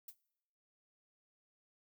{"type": "noise with exponential decay", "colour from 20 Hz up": "violet", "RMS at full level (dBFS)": -43, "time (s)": [0.08, 0.16], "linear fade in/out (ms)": 5, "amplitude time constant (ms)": 17, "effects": ["noise-tail reverb RT60 0.9 s tail -22 dB re dry"]}